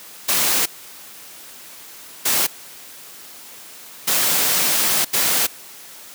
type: noise bursts at uneven times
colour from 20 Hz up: white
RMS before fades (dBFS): -18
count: 4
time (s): 0.28-0.66 / 2.25-2.47 / 4.07-5.05 / 5.13-5.47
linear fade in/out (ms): 10
effects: white hiss -40 dBFS RMS until 6.14 s + high-pass 150 Hz 12 dB/octave